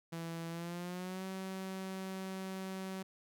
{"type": "tone with pitch glide", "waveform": "sawtooth", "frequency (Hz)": [166.2, 189.81], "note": ["E3", "F#3"], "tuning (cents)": [15, 44], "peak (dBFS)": -36, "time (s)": [0.12, 3.03], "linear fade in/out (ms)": 10, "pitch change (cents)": 229, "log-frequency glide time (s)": [0.49, 1.25], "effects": []}